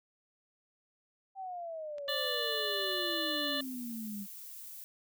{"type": "exponential sweep", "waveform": "sine", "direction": "down", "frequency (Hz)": [784, 196], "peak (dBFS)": -38, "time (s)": [1.35, 4.27], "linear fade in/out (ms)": 50}
{"type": "clicks", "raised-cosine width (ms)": 0.2, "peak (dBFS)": -36, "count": 4, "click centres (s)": [1.983, 2.08, 2.805, 2.914]}
{"type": "harmonic tone", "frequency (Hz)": 587.3, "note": "D5", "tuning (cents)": 0, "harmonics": [1, 2, 3, 5, 6, 7], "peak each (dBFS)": [-39, -43, -39, -38, -38, -39], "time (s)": [2.08, 3.61], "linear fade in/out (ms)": 5}
{"type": "noise", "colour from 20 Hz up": "violet", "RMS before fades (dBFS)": -47, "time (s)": [2.09, 4.84], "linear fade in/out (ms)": 0}
{"effects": []}